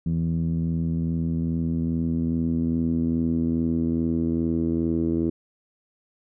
10% pulse tone with low-pass filter sweep, 82.41 Hz, E2, in tune, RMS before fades -24 dBFS, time 0.06-5.3 s, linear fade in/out 5 ms, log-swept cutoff 180 to 320 Hz, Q 3.3, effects none

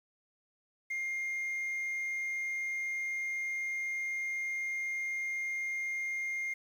sine tone, 2118 Hz, C7, 21 cents sharp, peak -30 dBFS, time 0.9-6.54 s, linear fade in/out 10 ms, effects tanh soft clip ceiling -32 dBFS + 10-bit

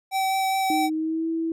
square tone with vibrato, 768 Hz, G5, 36 cents flat, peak -22 dBFS, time 0.11-0.9 s, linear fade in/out 50 ms, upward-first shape sine, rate 4.9 Hz, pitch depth 8 cents each way
sine tone with pitch glide, 311.1 to 327.1 Hz, D#4 to E4, 0 to -13 cents, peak -23 dBFS, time 0.7-1.52 s, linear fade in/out 2 ms, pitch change +87 cents, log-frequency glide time 0.86-1.28 s
effects none

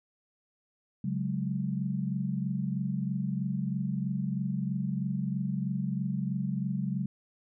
sine chord, C# suspended fourth, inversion none, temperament just, 138.59 / 184.79 / 207.9 Hz, C#3 / F#3 / G#3, 0 / -2 / +2 cents, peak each -33 / -32 / -34 dBFS, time 1.04-7.06 s, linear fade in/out 5 ms, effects none

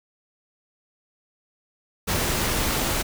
pink noise, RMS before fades -24 dBFS, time 2.07-3.03 s, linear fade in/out 20 ms, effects none

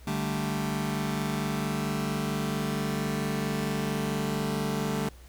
sawtooth chord, D suspended fourth, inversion none, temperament just, 146.83 / 195.78 / 220.2 Hz, D3 / G3 / A3, 0 / -2 / +2 cents, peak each -28 dBFS, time 0.07-5.09 s, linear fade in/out 5 ms, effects added 61 Hz sine -47 dBFS peak until 5.28 s + pink hiss -56 dBFS RMS until 5.28 s

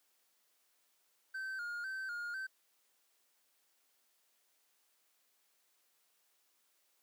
triangle tone with vibrato, 1483 Hz, F#6, 4 cents sharp, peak -37 dBFS, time 1.34-2.47 s, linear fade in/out 10 ms, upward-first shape square, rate 2 Hz, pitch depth 72 cents each way, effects white hiss -75 dBFS RMS until 7.02 s + high-pass 300 Hz 12 dB/octave

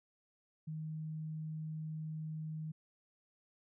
sine tone, 156.5 Hz, D#3, 10 cents sharp, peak -39 dBFS, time 0.67-2.72 s, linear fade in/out 10 ms, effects none

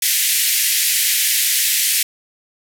white band-pass noise, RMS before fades -17 dBFS, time 0.02-2.03 s, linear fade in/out 5 ms, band 1800 to 15000 Hz, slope 48 dB/octave, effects none

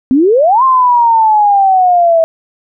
sine exponential two-way sweep, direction up then down, 247.6 to 1065 to 647 Hz, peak -5 dBFS, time 0.11-2.24 s, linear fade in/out 0 ms, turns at 0.63 s, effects none

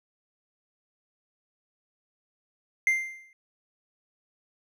triangle tone with exponential decay, 2093 Hz, C7, in tune, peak -16 dBFS, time 2.87-3.33 s, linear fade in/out 1 ms, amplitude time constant 99 ms, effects none

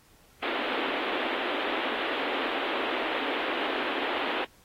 pink band-pass noise, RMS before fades -31 dBFS, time 0.42-4.45 s, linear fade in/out 10 ms, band 270 to 3500 Hz, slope 48 dB/octave, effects pink hiss -60 dBFS RMS until 4.64 s + AAC 48 kbps

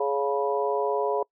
harmonic tone with a mistuned harmonic, 139.8 Hz, C#3, 15 cents sharp, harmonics 3 / 4 / 5 / 6 / 7, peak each -26 / -29 / -31 / -38 / -30 dBFS, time 0-1.23 s, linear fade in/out 5 ms, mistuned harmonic 6, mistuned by +52 cents, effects noise-tail reverb RT60 0.1 s tail -26 dB re dry

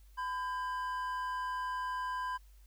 triangle tone pair together, 1007.9 / 1600 Hz, B5 / G6, +35 / +35 cents, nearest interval minor sixth, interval 800 cents, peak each -33 / -40 dBFS, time 0.17-2.38 s, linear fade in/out 20 ms, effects added 50 Hz sine -55 dBFS peak until 2.66 s + white hiss -70 dBFS RMS until 2.66 s

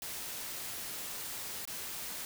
white noise with dropouts, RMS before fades -41 dBFS, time 0.02-2.25 s, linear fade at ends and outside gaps 1 ms, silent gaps 1.653-1.675 s, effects none

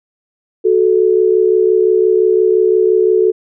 sine tone pair together, 370 / 435.8 Hz, F#4 / A4, 0 / -17 cents, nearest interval minor third, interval 283 cents, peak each -11 dBFS, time 0.64-3.32 s, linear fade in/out 20 ms, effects none

